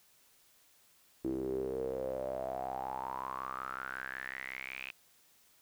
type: tone with band-pass filter sweep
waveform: sawtooth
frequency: 65.41 Hz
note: C2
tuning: in tune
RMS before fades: -39 dBFS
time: 1.24-4.91 s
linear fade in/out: 5 ms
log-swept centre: 330 to 2600 Hz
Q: 9.2
effects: white hiss -66 dBFS RMS until 5.61 s

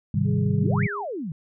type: chord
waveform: sine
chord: Ab major seventh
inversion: none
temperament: equal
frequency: 103.83 / 130.81 / 155.56 / 196 Hz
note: Ab2 / C3 / Eb3 / G3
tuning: 0 / 0 / 0 / 0 cents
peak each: -25 dBFS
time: 0.14-0.87 s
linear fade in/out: 5 ms
type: tone with pitch glide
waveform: sine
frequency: 415.3 to 408.9 Hz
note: G#4 to G#4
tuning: 0 to -27 cents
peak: -33 dBFS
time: 0.24-1.06 s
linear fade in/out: 50 ms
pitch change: -27 cents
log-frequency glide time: 0.58-0.63 s
type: exponential two-way sweep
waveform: sine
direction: up then down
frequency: 143.6 to 2390 to 143.6 Hz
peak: -28 dBFS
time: 0.59-1.32 s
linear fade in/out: 2 ms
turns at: 0.84 s
effects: none

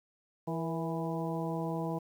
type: harmonic tone with a mistuned harmonic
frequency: 164.81 Hz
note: E3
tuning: in tune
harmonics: 1 / 2 / 3 / 4 / 5 / 6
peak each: -35 / -38 / -40 / -41 / -42 / -43 dBFS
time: 0.47-1.99 s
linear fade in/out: 10 ms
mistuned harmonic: 3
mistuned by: -49 cents
effects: 10-bit

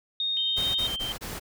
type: tone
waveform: sine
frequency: 3700 Hz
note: A#7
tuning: 14 cents flat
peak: -25 dBFS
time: 0.2-0.87 s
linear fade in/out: 2 ms
type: tone with tremolo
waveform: sine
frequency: 3136 Hz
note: G7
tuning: in tune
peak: -28 dBFS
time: 0.37-1.12 s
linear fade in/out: 0 ms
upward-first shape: sine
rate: 11 Hz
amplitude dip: 30%
type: noise bursts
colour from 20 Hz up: pink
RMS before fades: -36 dBFS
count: 4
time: 0.56-1.398 s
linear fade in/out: 20 ms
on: 190 ms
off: 26 ms
effects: none

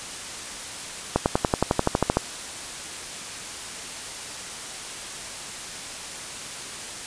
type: accelerating click train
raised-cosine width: 1 ms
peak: -4 dBFS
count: 13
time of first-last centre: 1.16-2.17 s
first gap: 99 ms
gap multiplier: 0.97
effects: white hiss -35 dBFS RMS until 7.06 s + resampled to 22050 Hz

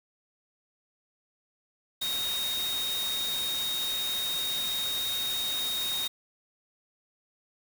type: tone in noise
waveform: sine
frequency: 3729 Hz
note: A#7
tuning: in tune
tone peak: -29 dBFS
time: 2.01-6.08 s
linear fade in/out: 10 ms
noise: white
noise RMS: -36 dBFS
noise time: 2.01-6.08 s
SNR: +4 dB
effects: none

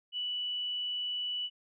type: tone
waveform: sine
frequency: 2960 Hz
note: F#7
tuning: in tune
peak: -32 dBFS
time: 0.12-1.5 s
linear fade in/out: 50 ms
effects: none

